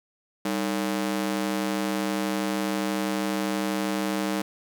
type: ring-modulated tone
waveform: sawtooth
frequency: 253.8 Hz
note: B3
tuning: 47 cents sharp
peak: -18 dBFS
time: 0.45-4.42 s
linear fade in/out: 5 ms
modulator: 56.2 Hz
effects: none